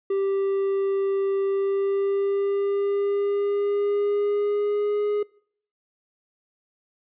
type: tone with pitch glide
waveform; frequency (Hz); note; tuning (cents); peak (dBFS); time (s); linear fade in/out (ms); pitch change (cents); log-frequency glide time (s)
triangle; 392 to 415.1; G4 to G#4; 0 to -1; -19; 0.1-5.23; 5; +99; 1.44-5.03
effects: noise-tail reverb RT60 0.6 s tail -24 dB re dry + resampled to 8000 Hz